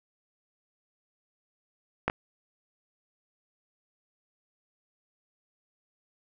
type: clicks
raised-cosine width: 0.5 ms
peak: -10 / -15 dBFS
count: 2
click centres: 2.08 / 2.099 s
effects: none